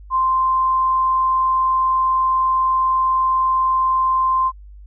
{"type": "tone", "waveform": "sine", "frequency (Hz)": 1044, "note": "C6", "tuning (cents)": -4, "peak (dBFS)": -14, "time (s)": [0.1, 4.52], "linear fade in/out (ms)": 50, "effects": ["added 50 Hz sine -37 dBFS peak until 4.86 s"]}